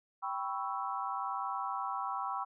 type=chord; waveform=sine; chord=C# half-diminished seventh; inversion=second; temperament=equal; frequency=784 / 987.8 / 1108.7 / 1318.5 Hz; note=G5 / B5 / C#6 / E6; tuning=0 / 0 / 0 / 0 cents; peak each=-39 / -39 / -39 / -40 dBFS; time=0.22-2.45 s; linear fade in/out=20 ms; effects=none